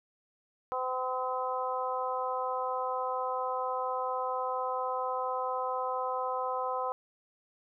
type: harmonic tone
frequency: 255.7 Hz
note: C4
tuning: 40 cents flat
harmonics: 2 / 3 / 4 / 5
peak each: -35 / -36 / -34 / -38 dBFS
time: 0.72-6.92 s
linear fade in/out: 0 ms
effects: none